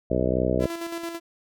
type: harmonic tone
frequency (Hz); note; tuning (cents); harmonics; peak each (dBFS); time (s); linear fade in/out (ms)
63; B1; +35; 1 / 2 / 3 / 4 / 5 / 6 / 7 / 8 / 9 / 10; -30 / -30 / -30 / -30 / -30 / -30 / -30 / -30 / -30 / -30; 0.1-0.67; 10
type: tone with tremolo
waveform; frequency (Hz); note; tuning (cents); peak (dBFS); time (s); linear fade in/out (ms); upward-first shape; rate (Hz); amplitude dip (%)
sawtooth; 336.4; E4; +35; -25; 0.59-1.2; 50; square; 9; 45
effects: none

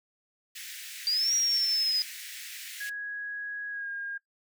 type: high-pass noise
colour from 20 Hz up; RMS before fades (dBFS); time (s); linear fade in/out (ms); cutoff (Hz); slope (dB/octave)
pink; -42; 0.55-2.9; 10; 1700; 48
type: linear two-way sweep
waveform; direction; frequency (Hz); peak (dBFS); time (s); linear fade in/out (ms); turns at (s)
sine; up then down; 4680 to 5700 to 4977; -24; 1.07-2.02; 0; 1.34
type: tone with pitch glide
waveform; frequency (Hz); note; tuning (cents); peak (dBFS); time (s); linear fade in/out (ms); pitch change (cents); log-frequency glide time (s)
sine; 1661.2 to 1619.5; G#6 to G#6; 0 to -44; -33; 2.8-4.18; 10; -44; 3.7-3.89
effects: noise-tail reverb RT60 0.1 s tail -18 dB re dry

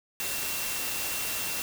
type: tone in noise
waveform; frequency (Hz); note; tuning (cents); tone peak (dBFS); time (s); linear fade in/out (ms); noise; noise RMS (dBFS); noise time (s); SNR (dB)
sine; 2721; F7; -46; -39; 0.2-1.62; 0; white; -32; 0.2-1.62; -10
effects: none

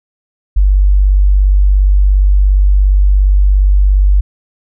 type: tone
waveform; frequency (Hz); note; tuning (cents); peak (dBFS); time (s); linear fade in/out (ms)
sine; 48.6; G1; -14; -5; 0.56-4.21; 10
effects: none

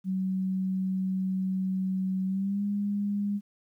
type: tone with pitch glide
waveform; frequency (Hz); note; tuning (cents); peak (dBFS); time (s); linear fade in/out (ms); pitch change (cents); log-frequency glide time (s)
sine; 188.5 to 203.2; F#3 to G#3; +32 to -38; -26; 0.04-3.41; 50; +130; 2.26-2.63
effects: 11-bit

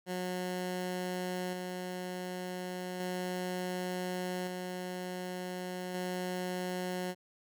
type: tone with tremolo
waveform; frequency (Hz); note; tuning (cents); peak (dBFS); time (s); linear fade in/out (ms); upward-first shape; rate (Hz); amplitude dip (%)
15% pulse; 181.8; F#3; -30; -28; 0.06-7.15; 50; square; 0.34; 30
effects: none

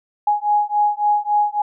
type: beating tone pair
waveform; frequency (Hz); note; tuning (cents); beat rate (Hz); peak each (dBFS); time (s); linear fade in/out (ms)
sine; 830.6 / 834.2; G#5 / G#5; 0 / +7; 3.6; -18; 0.27-1.62; 5
effects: none

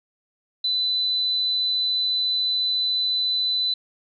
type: tone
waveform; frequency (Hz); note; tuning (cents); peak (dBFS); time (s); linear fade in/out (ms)
sine; 4003; B7; +23; -20; 0.64-3.74; 5
effects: none

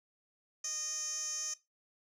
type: tone with band-pass filter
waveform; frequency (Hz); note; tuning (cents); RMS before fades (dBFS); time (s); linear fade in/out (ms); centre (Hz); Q
15% pulse; 616; D#5; -17; -38; 0.64-1.54; 5; 6300; 8.3
effects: noise-tail reverb RT60 0.2 s tail -17 dB re dry

